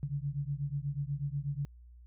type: beating tone pair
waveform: sine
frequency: 138.59 / 146.79 Hz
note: C#3 / D3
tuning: 0 / 0 cents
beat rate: 8.2 Hz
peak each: -35 / -36 dBFS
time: 0.03-1.65 s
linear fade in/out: 0 ms
effects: added 60 Hz sine -51 dBFS peak until 2.06 s

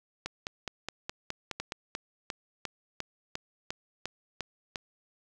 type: two click trains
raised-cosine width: 0.2 ms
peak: -17 / -17 dBFS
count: 10 / 8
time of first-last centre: 1.6-4.758 / 0.26-1.721 s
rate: 2.85 / 4.79 Hz
effects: none

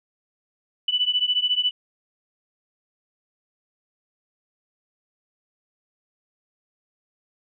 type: beating tone pair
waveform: sine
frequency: 2971 / 2985 Hz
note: F#7 / F#7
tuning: +6 / +15 cents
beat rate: 14 Hz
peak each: -22 / -23 dBFS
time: 0.88-1.71 s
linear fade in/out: 5 ms
effects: none

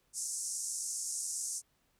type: band-pass noise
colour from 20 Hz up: white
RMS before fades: -38 dBFS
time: 0.13-1.62 s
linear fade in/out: 50 ms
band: 5700 to 9600 Hz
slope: 48 dB/octave
effects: pink hiss -74 dBFS RMS until 1.99 s

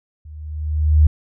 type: tone with level ramp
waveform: sine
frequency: 76.4 Hz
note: D#2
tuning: 31 cents flat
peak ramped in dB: -35 to -6 dBFS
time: 0.25-1.07 s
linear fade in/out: 5 ms
effects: none

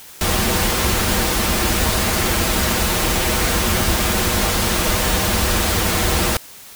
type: noise with comb filter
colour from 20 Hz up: pink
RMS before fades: -18 dBFS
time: 0.21-6.37 s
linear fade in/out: 2 ms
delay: 7.1 ms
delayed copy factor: -0.55
effects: white hiss -40 dBFS RMS until 6.75 s

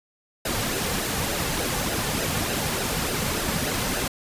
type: noise with flanger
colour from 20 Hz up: pink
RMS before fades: -26 dBFS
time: 0.45-4.08 s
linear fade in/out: 5 ms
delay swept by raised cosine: 0.87 to 3.17 ms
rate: 3.4 Hz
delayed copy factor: -0.55
effects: resampled to 32000 Hz

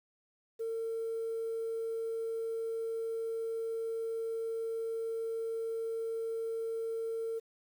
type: tone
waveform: sine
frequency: 453.3 Hz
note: A#4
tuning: 48 cents flat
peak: -32 dBFS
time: 0.59-7.4 s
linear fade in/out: 20 ms
effects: tanh soft clip ceiling -30 dBFS + 10-bit

